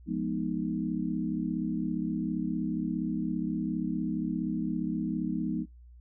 sine chord, F half-diminished seventh, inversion none, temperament equal with one note detuned, 174.61 / 209.7 / 246.9 / 311.1 Hz, F3 / Ab3 / Cb4 / Eb4, 0 / +17 / 0 / 0 cents, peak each -34 dBFS, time 0.06-5.66 s, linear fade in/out 50 ms, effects noise-tail reverb RT60 0.2 s tail -26 dB re dry + added 60 Hz sine -49 dBFS peak until 6 s

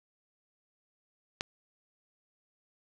click, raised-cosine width 0.2 ms, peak -14 dBFS, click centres 1.409 s, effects none

